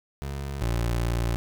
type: tone pair in turn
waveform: 25% pulse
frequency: 69.3 / 58.27 Hz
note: C#2 / A#1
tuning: 0 / 0 cents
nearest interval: minor third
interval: 300 cents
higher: first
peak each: -27 / -20 dBFS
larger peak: second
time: 0.22-0.62 / 0.62-1.36 s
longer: second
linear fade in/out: 0 ms
effects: none